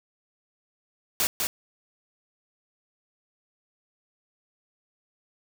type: noise with echo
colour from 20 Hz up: white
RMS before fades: -24 dBFS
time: 1.2-1.27 s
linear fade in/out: 0 ms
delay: 200 ms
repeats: 1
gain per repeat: -3 dB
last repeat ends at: 1.47 s
effects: none